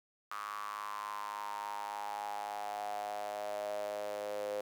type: tone with high-pass filter sweep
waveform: sawtooth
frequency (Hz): 103.5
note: G#2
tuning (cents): -5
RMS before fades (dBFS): -40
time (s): 0.31-4.61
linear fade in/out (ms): 5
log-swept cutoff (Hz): 1200 to 520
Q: 8.3
effects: 11-bit